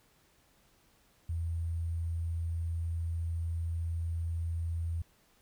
sine tone with sample-and-hold, 83.4 Hz, E2, 21 cents sharp, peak -31 dBFS, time 1.29-5.02 s, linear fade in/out 5 ms, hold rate 8820 Hz, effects pink hiss -67 dBFS RMS until 5.41 s

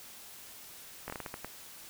slowing click train, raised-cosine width 0.5 ms, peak -23 dBFS, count 8, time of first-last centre 1.08-1.446 s, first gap 19 ms, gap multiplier 1.33, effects white hiss -50 dBFS RMS until 1.89 s

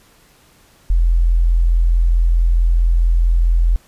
sine tone, 42.3 Hz, E1, 45 cents sharp, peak -10 dBFS, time 0.9-3.76 s, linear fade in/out 0 ms, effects pink hiss -51 dBFS RMS until 3.87 s + resampled to 32000 Hz

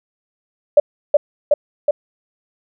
sine tone with echo, 587 Hz, D5, 1 cent flat, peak -4 dBFS, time 0.77-0.8 s, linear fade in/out 5 ms, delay 370 ms, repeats 3, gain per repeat -2 dB, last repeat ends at 1.91 s, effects none

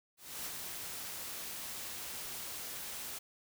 white noise with ADSR envelope, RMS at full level -40 dBFS, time 0.17-3.19 s, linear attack 290 ms, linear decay 26 ms, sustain -3 dB, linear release 11 ms, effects none

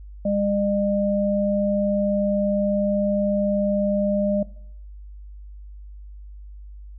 sine tone pair together, 201.8 / 604.7 Hz, G#3 / D#5, -49 / -50 cents, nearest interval octave + perfect fifth, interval 1899 cents, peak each -22 dBFS, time 0.25-4.43 s, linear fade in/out 5 ms, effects noise-tail reverb RT60 0.6 s tail -19 dB re dry + added 50 Hz sine -37 dBFS peak until 6.98 s

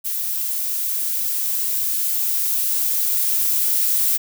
violet noise with level ramp, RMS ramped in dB -24 to -18 dBFS, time 0.04-4.18 s, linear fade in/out 20 ms, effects none

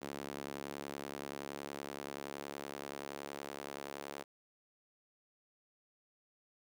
sawtooth tone with high-pass filter sweep, 70.6 Hz, C#2, 32 cents sharp, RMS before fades -45 dBFS, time 0.01-4.24 s, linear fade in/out 20 ms, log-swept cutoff 290 to 440 Hz, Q 0.99, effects none

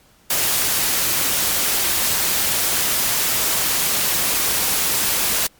white noise, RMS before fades -19 dBFS, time 0.3-5.47 s, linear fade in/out 5 ms, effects pink hiss -54 dBFS RMS until 5.59 s + MP3 96 kbps

